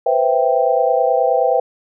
sine chord, C major seventh, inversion third, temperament equal with one note detuned, 493.9 / 523.3 / 662.7 / 784 Hz, B4 / C5 / E5 / G5, 0 / 0 / +9 / 0 cents, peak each -18 dBFS, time 0.06-1.6 s, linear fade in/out 5 ms, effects none

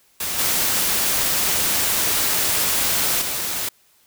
white noise with level steps, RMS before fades -25 / -20 / -25 dBFS, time 0.2-3.69 s, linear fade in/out 5 ms, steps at 0.38 / 3.21 s, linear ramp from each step 10 ms, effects white hiss -58 dBFS RMS until 4.06 s

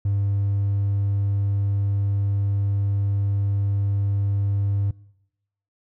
triangle tone, 100 Hz, G2, 35 cents sharp, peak -16 dBFS, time 0.05-4.91 s, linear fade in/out 5 ms, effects noise-tail reverb RT60 0.9 s tail -26 dB re dry + tanh soft clip ceiling -14 dBFS

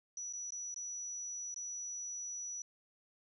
sine tone with dropouts, 5890 Hz, F#8, 9 cents flat, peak -40 dBFS, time 0.17-2.62 s, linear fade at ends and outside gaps 2 ms, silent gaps 0.327-0.334 / 0.506-0.521 / 0.743-0.761 / 1.543-1.561 s, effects none

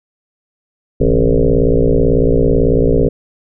sine tone with frequency modulation, 211.7 Hz, G#3, 33 cents sharp, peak -8 dBFS, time 1-3.09 s, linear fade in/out 10 ms, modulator 58.1 Hz, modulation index 5.2, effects none

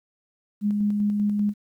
sine tone with tremolo, 206.7 Hz, G#3, 8 cents flat, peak -19 dBFS, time 0.61-1.54 s, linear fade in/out 50 ms, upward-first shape square, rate 5.1 Hz, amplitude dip 25%, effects 10-bit

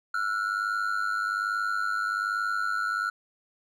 triangle ring-modulated tone, 1396.9 Hz, F6, in tune, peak -21 dBFS, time 0.14-3.1 s, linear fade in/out 5 ms, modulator 50.6 Hz, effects none

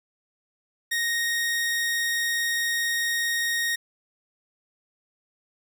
sawtooth tone, 1864.7 Hz, A#6, in tune, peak -20 dBFS, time 0.91-3.76 s, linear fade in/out 10 ms, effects none

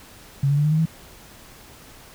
sine tone with pitch steps, 138.59 / 142.9 / 147.34 / 151.92 / 156.64 / 161.51 Hz, C#3 / D3 / D3 / D#3 / D#3 / E3, 0 / -47 / +6 / -41 / +12 / -35 cents, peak -16 dBFS, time 0.43-0.856 s, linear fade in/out 5 ms, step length 71 ms, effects pink hiss -46 dBFS RMS until 2.14 s

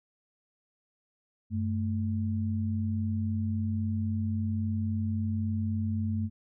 sine tone pair together, 96 / 219.7 Hz, G2 / A3, -36 / -2 cents, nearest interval octave + major second, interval 1434 cents, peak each -29 / -31 dBFS, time 1.5-6.3 s, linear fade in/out 50 ms, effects none

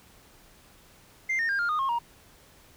sine tone with pitch steps, 2093 / 1832.6 / 1604.6 / 1405 / 1230.2 / 1077.2 / 943.2 Hz, C7 / A#6 / G6 / F6 / D#6 / C#6 / A#5, 0 / -30 / +40 / +10 / -20 / -50 / +20 cents, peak -22 dBFS, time 1.29-1.99 s, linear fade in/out 10 ms, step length 100 ms, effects tanh soft clip ceiling -23 dBFS + pink hiss -56 dBFS RMS until 2.76 s

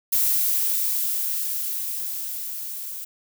violet noise with level ramp, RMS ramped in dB -20 to -34 dBFS, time 0.12-3.05 s, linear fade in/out 10 ms, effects none

